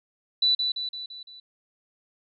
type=tone with echo; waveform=sine; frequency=3971 Hz; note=B7; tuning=9 cents sharp; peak=-18 dBFS; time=0.42-0.55 s; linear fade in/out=5 ms; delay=170 ms; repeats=5; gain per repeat=-5 dB; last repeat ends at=1.4 s; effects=none